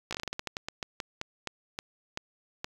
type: slowing click train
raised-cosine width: 0.2 ms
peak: -16 dBFS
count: 19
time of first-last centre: 0.11-2.644 s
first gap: 16 ms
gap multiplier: 1.22
effects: 7-bit